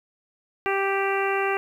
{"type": "harmonic tone", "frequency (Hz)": 392, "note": "G4", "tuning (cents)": 0, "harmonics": [1, 2, 3, 4, 5, 6, 7], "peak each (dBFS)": [-25, -28, -30, -31, -32, -33, -33], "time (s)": [0.66, 1.57], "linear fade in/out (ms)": 0, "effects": ["9-bit"]}